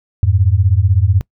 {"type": "beating tone pair", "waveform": "sine", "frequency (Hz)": [87.31, 103.31], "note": ["F2", "G#2"], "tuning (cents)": [0, -9], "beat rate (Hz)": 16, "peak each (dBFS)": -12, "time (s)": [0.23, 1.21], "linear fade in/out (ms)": 0, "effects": ["noise-tail reverb RT60 0.1 s tail -24 dB re dry"]}